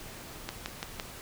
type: click train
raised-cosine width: 0.2 ms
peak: -16 dBFS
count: 4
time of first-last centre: 0.49-0.998 s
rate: 5.9 Hz
effects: pink hiss -45 dBFS RMS until 1.21 s